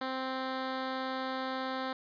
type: tone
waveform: 10% pulse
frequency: 261.6 Hz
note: C4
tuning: in tune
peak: -25 dBFS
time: 0.01-1.93 s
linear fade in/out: 5 ms
effects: resampled to 11025 Hz